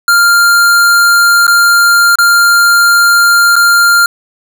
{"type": "tone with dropouts", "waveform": "square", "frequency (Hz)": 1396.9, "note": "F6", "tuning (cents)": 0, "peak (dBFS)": -5, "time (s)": [0.08, 4.06], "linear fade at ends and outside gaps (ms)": 2, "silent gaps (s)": [[1.468, 1.478], [2.156, 2.186], [3.557, 3.563]], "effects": []}